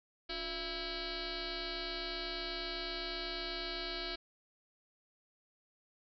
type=tone with frequency modulation; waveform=sine; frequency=2281 Hz; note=C#7; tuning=49 cents sharp; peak=-37 dBFS; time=0.29-4.16 s; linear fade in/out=10 ms; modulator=321 Hz; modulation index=7.3; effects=none